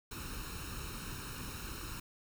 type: noise with comb filter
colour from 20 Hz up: pink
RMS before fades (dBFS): -43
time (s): 0.11-2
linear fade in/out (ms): 5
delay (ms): 0.74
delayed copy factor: +0.75
effects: none